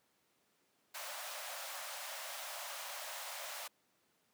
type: high-pass noise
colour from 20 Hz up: pink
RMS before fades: -45 dBFS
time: 0.94-3.68 s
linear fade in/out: 10 ms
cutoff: 550 Hz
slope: 96 dB/octave
effects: pink hiss -75 dBFS RMS until 4.33 s + high-pass 200 Hz 12 dB/octave